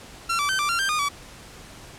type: tone with pitch steps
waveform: sawtooth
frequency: 1361 / 1159 / 1542 / 1176 / 1378 / 1579 / 1223 / 1144 Hz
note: F6 / D6 / G6 / D6 / F6 / G6 / D#6 / D6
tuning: -45 / -23 / -29 / +2 / -24 / +12 / -30 / -46 cents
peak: -18 dBFS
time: 0.29-1.09 s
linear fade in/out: 10 ms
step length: 100 ms
effects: pink hiss -44 dBFS RMS until 1.98 s + low-pass 10000 Hz 12 dB/octave